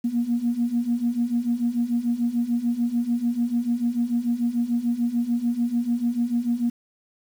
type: beating tone pair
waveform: sine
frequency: 233.8 / 240.6 Hz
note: A#3 / B3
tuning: +5 / -45 cents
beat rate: 6.8 Hz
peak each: -25 / -22 dBFS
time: 0.04-6.7 s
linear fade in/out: 10 ms
effects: tanh soft clip ceiling -13 dBFS + 8-bit